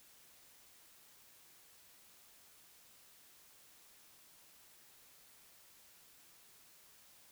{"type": "silence", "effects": ["white hiss -63 dBFS RMS until 7.31 s"]}